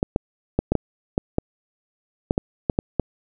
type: clicks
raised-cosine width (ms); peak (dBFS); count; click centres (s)
2; -5; 12; 0.029 / 0.161 / 0.59 / 0.72 / 0.753 / 1.179 / 1.384 / 2.309 / 2.379 / 2.698 / 2.789 / 2.997
effects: none